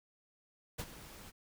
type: noise with ADSR envelope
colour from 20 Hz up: pink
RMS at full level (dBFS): -39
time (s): 0.78-1.32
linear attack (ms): 16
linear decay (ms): 49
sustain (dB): -13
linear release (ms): 31
effects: none